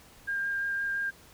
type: tone with vibrato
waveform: sine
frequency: 1604 Hz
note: G6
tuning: 39 cents sharp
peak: -28 dBFS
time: 0.27-1.11 s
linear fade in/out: 20 ms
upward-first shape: sine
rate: 5.8 Hz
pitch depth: 9 cents each way
effects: pink hiss -55 dBFS RMS until 1.33 s